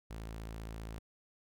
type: tone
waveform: sawtooth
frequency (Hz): 55.1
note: A1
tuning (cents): +3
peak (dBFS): -38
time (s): 0.1-0.99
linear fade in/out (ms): 10
effects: none